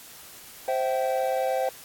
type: chord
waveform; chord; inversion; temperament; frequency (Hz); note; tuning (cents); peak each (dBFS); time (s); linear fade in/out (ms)
triangle; C major; none; equal with one note detuned; 523.3 / 659.3 / 770.1; C5 / E5 / G5; 0 / 0 / -31; -24 / -28 / -26; 0.68-1.69; 2
effects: white hiss -46 dBFS RMS until 1.84 s + AAC 64 kbps